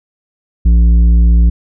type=tone with tanh clipping; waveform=sine; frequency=57.7 Hz; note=A#1; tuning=17 cents flat; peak=-6 dBFS; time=0.65-1.5 s; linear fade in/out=10 ms; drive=8 dB; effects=none